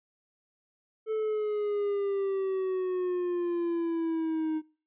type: exponential sweep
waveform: triangle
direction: down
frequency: 440 to 311.1 Hz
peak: -25 dBFS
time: 1.06-4.62 s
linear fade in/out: 50 ms
effects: noise-tail reverb RT60 0.4 s tail -23 dB re dry + resampled to 8000 Hz